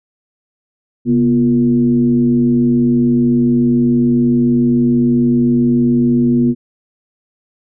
sine tone with frequency modulation, 241.9 Hz, B3, 36 cents flat, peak -9 dBFS, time 1.05-6.55 s, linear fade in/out 50 ms, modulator 107 Hz, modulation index 0.66, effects none

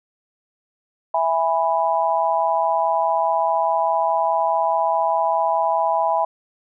sine chord, E major, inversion none, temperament just, 659.3 / 824.1 / 988.9 Hz, E5 / G#5 / B5, 0 / -14 / +2 cents, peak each -21 dBFS, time 1.14-6.25 s, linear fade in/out 5 ms, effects none

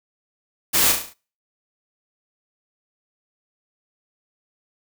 white noise with echo, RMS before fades -18 dBFS, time 0.73-0.93 s, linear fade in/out 20 ms, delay 35 ms, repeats 6, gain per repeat -5 dB, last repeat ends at 1.14 s, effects noise-tail reverb RT60 0.4 s tail -25 dB re dry

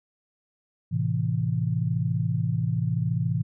sine chord, A minor, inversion none, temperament equal, 110 / 130.81 / 164.81 Hz, A2 / C3 / E3, 0 / 0 / 0 cents, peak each -27 / -27 / -27 dBFS, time 0.91-3.43 s, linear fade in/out 20 ms, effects none

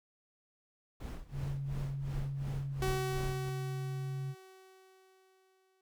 brown noise with tremolo, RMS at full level -39 dBFS, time 1-3.5 s, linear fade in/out 5 ms, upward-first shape sine, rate 2.8 Hz, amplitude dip 85%
sine tone with pitch glide, 138.2 to 136.06 Hz, C#3 to C#3, -5 to -32 cents, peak -35 dBFS, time 1.31-4.35 s, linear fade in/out 50 ms, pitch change -27 cents, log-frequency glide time 2.72-2.83 s
sawtooth tone with exponential decay, 377.9 Hz, F#4, 37 cents sharp, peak -28 dBFS, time 2.82-5.81 s, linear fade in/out 2 ms, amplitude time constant 650 ms
effects none

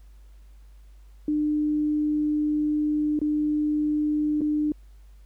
sine tone with dropouts, 300.4 Hz, D4, 39 cents sharp, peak -21 dBFS, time 1.28-4.72 s, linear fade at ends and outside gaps 2 ms, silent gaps 3.191-3.215 / 4.408-4.415 s, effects added 50 Hz sine -46 dBFS peak until 5.25 s + pink hiss -66 dBFS RMS until 5.25 s

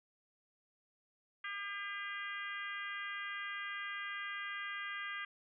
harmonic tone, 402.5 Hz, G4, 46 cents sharp, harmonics 3 / 4 / 5 / 6 / 7 / 8, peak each -46 / -44 / -44 / -51 / -52 / -53 dBFS, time 1.44-5.25 s, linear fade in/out 5 ms, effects none

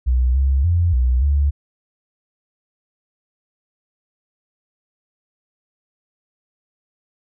sine tone with pitch steps, 62.5 / 67.4 / 86.3 / 62.5 / 71.4 Hz, B1 / C#2 / F2 / B1 / D2, +21 / -48 / -20 / +21 / -48 cents, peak -13 dBFS, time 0.06-1.51 s, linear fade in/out 20 ms, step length 290 ms, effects none

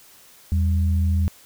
sine tone pair together, 82.41 / 196.01 Hz, E2 / G3, 0 / 0 cents, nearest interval octave + minor third, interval 1500 cents, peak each -17 / -28 dBFS, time 0.52-1.28 s, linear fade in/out 0 ms, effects white hiss -50 dBFS RMS until 1.45 s

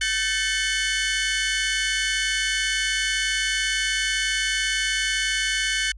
sawtooth tone cluster, 1534 / 1766 / 2199 / 3008 Hz, G6 / A6 / C#7 / F#7, -38 / +6 / -14 / +28 cents, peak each -24 dBFS, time 0.01-5.92 s, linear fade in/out 5 ms, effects added 50 Hz sine -39 dBFS peak until 5.97 s + resampled to 22050 Hz

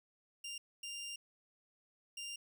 20% pulse tone bursts at uneven times, 2794 Hz, F7, in tune, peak -38 dBFS, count 3, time 0.44-0.58 / 0.83-1.16 / 2.17-2.36 s, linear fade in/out 5 ms, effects none

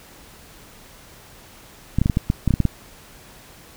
clicks, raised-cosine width 5 ms, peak -5 dBFS, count 11, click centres 1.986 / 2.016 / 2.059 / 2.098 / 2.171 / 2.301 / 2.477 / 2.507 / 2.539 / 2.603 / 2.653 s, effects pink hiss -46 dBFS RMS until 3.76 s

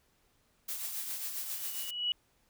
blue noise with tremolo, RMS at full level -36 dBFS, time 0.68-1.91 s, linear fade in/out 10 ms, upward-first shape triangle, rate 7.4 Hz, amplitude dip 50%
sine tone with exponential growth, 2931 Hz, F#7, 17 cents flat, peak -26 dBFS, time 1.47-2.12 s, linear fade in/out 1 ms, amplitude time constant 140 ms
effects pink hiss -71 dBFS RMS until 2.49 s

